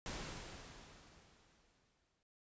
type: noise with exponential decay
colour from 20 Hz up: pink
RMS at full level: -43 dBFS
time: 0.06-2.23 s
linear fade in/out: 1 ms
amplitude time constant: 470 ms
effects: resampled to 16000 Hz